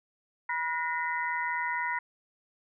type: tone cluster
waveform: sine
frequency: 971 / 1445 / 1855 / 2019 Hz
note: B5 / F#6 / A#6 / B6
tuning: -30 / -41 / -9 / +38 cents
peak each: -32 / -37 / -34 / -35 dBFS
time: 0.49-1.99 s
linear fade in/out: 5 ms
effects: none